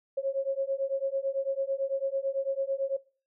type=beating tone pair; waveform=sine; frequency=539 / 548 Hz; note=C#5 / C#5; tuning=-49 / -20 cents; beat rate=9 Hz; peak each=-30 / -30 dBFS; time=0.17-2.97 s; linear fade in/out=10 ms; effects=noise-tail reverb RT60 0.4 s tail -23 dB re dry